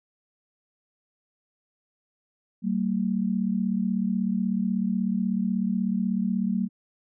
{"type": "tone pair together", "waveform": "sine", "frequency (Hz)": [191, 227.3], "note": ["G3", "A#3"], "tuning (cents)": [-45, -43], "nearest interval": "minor third", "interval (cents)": 302, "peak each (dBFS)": [-25, -26], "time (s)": [2.62, 6.69], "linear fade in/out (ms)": 50, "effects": []}